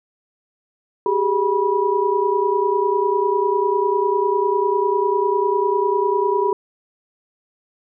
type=tone cluster; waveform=sine; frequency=385.2 / 415.2 / 974 Hz; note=G4 / G#4 / B5; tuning=-30 / 0 / -24 cents; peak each=-20 dBFS; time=1.06-6.53 s; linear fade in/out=2 ms; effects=none